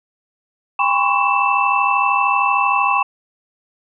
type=tone cluster; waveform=sine; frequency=806 / 1010 / 1083 / 1123 / 2653 Hz; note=G5 / B5 / C#6 / C#6 / E7; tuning=+48 / +39 / -41 / +22 / +10 cents; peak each=-20 dBFS; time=0.79-3.03 s; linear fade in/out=5 ms; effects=none